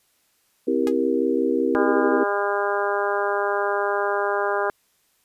sine chord, C dominant seventh, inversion none, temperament just, 261.6 / 327 / 392.4 / 470.9 Hz, C4 / E4 / G4 / Bb4, 0 / -14 / +2 / +18 cents, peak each -24 dBFS, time 0.67-2.24 s, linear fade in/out 10 ms
sawtooth tone with exponential decay, 415.3 Hz, G#4, in tune, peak -20 dBFS, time 0.87-0.94 s, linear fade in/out 0 ms, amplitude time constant 15 ms
harmonic tone, 202.3 Hz, G#3, 45 cents flat, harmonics 2 / 3 / 4 / 5 / 6 / 7 / 8, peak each -25 / -27 / -28 / -29 / -30 / -30 / -31 dBFS, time 1.75-4.7 s, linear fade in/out 0 ms
effects white hiss -65 dBFS RMS until 5.24 s + resampled to 32000 Hz

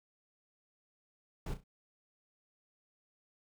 brown noise with echo, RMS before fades -38 dBFS, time 1.46-1.54 s, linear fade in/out 5 ms, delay 33 ms, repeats 3, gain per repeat -10 dB, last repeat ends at 1.639 s, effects none

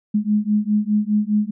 sine beating tone pair, 207.7 / 212.6 Hz, G#3 / G#3, 0 / +41 cents, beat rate 4.9 Hz, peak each -19 dBFS, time 0.14-1.51 s, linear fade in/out 10 ms, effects none

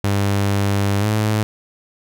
sawtooth tone with pitch glide, 100 to 107.18 Hz, G2 to A2, +35 to -45 cents, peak -12 dBFS, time 0.04-1.43 s, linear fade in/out 0 ms, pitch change +120 cents, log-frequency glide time 1-1.06 s, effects none

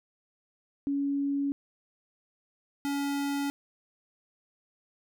sine / square tone pair in turn, 280.8 / 282 Hz, C#4 / C#4, +22 / +30 cents, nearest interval unison, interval 8 cents, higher second, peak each -26 / -29 dBFS, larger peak first, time 0.87-1.52 / 2.85-3.5 s, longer neither, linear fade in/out 0 ms, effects none

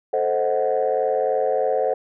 sine chord, A diminished seventh, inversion none, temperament equal, 440 / 523.3 / 622.3 / 740 Hz, A4 / C5 / Eb5 / Gb5, 0 / 0 / 0 / 0 cents, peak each -23 / -21 / -25 / -24 dBFS, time 0.13-1.94 s, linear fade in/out 5 ms, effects tanh soft clip ceiling -11 dBFS

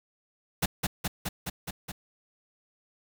pink noise with echo, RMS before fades -25 dBFS, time 0.62-0.66 s, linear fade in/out 10 ms, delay 210 ms, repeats 6, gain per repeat -2 dB, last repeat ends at 1.92 s, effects none

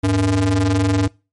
square ring-modulated tone, 92.7 Hz, F#2, 4 cents sharp, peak -12 dBFS, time 0.03-1.08 s, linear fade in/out 10 ms, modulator 196 Hz, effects noise-tail reverb RT60 0.3 s tail -25 dB re dry + MP3 48 kbps

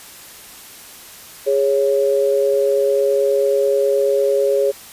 sine tone pair together, 412.6 / 553 Hz, G#4 / C#5, -11 / -4 cents, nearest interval perfect fourth, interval 507 cents, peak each -16 dBFS, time 1.46-4.72 s, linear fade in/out 20 ms, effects white hiss -39 dBFS RMS until 4.92 s + resampled to 32000 Hz

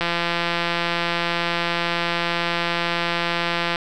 click train, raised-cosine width 0.3 ms, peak -6 dBFS, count 642, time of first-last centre 0.01-3.759 s, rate 171 Hz, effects none

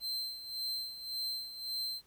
45% pulse tone with tremolo, 4113 Hz, C8, 30 cents flat, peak -33 dBFS, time 0-2.02 s, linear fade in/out 50 ms, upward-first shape sine, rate 1.8 Hz, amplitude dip 70%, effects pink hiss -68 dBFS RMS until 2.06 s

